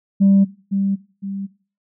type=tone with echo; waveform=sine; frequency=196.4 Hz; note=G3; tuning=4 cents sharp; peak=-8 dBFS; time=0.2-0.45 s; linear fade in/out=20 ms; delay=510 ms; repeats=2; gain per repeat=-8 dB; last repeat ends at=1.47 s; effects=noise-tail reverb RT60 0.4 s tail -20 dB re dry + tanh soft clip ceiling -7 dBFS